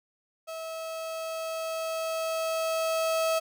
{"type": "tone with level ramp", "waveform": "35% pulse", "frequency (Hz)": 648, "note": "E5", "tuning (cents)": -30, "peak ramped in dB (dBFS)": [-34, -22], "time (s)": [0.47, 3.4], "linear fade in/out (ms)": 20, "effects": []}